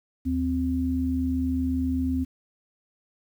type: tone pair together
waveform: sine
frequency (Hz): 77.3 / 260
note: D#2 / C4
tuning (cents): -11 / -11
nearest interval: octave + major sixth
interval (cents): 2100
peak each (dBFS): -28 / -24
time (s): 0.25-2.25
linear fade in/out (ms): 20
effects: 9-bit